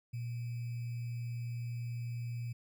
sine tone with sample-and-hold, 119.2 Hz, A#2, 39 cents sharp, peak -36 dBFS, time 0.13-2.53 s, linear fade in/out 10 ms, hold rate 2450 Hz, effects none

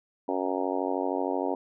harmonic tone, 93 Hz, F#2, 9 cents sharp, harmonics 3 / 4 / 5 / 6 / 7 / 8 / 9 / 10, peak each -32 / -33 / -34 / -35 / -35 / -36 / -37 / -37 dBFS, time 0.28-1.55 s, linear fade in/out 5 ms, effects none

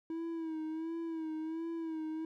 triangle tone with vibrato, 323 Hz, E4, 35 cents flat, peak -34 dBFS, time 0.1-2.25 s, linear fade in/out 2 ms, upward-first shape sine, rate 1.4 Hz, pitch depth 53 cents each way, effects none

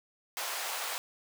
pink high-pass noise, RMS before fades -36 dBFS, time 0.37-0.98 s, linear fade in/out 0 ms, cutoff 620 Hz, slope 24 dB/octave, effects none

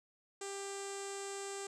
sawtooth tone with low-pass filter, 395.6 Hz, G4, 16 cents sharp, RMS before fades -43 dBFS, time 0.41-1.67 s, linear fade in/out 5 ms, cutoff 7800 Hz, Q 6.2, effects none

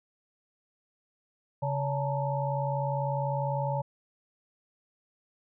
sine tone cluster, 137.8 / 566 / 864 / 924 Hz, C#3 / C#5 / A5 / A#5, -10 / +36 / -32 / -16 cents, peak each -30 / -33 / -34 / -36 dBFS, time 1.62-3.82 s, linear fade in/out 10 ms, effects none

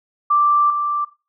sine tone with level steps, 1174.7 Hz, D6, in tune, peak -12 / -18 dBFS, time 0.3-1.05 s, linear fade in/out 10 ms, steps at 0.7 s, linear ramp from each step 2 ms, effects noise-tail reverb RT60 0.3 s tail -17 dB re dry

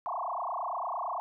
sine tone with frequency modulation, 899 Hz, A5, 37 cents sharp, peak -31 dBFS, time 0.06-1.2 s, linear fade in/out 0 ms, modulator 28.8 Hz, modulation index 8, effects none

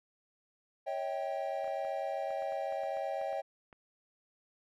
triangle chord, C# diminished, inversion none, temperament equal with one note detuned, 554.4 / 642.3 / 784 Hz, C#5 / E5 / G5, 0 / -45 / 0 cents, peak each -36 dBFS, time 0.86-3.42 s, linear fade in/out 20 ms
clicks, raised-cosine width 0.5 ms, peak -39 dBFS, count 12, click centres 1.644 / 1.678 / 1.85 / 2.306 / 2.423 / 2.523 / 2.724 / 2.835 / 2.97 / 3.214 / 3.329 / 3.728 s
effects none

